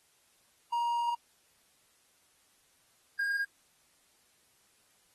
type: tone pair in turn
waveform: triangle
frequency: 945 / 1621 Hz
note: A#5 / G#6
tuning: +23 / -42 cents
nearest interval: major sixth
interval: 935 cents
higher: second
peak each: -26 / -27 dBFS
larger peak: first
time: 0.72-1.15 / 3.19-3.45 s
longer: first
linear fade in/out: 10 ms
effects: white hiss -68 dBFS RMS until 5.14 s + AAC 32 kbps